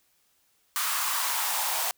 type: noise with high-pass filter sweep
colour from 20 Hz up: white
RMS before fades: -28 dBFS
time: 0.76-1.91 s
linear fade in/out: 0 ms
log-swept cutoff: 1200 to 760 Hz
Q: 3.5
effects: white hiss -68 dBFS RMS until 1.97 s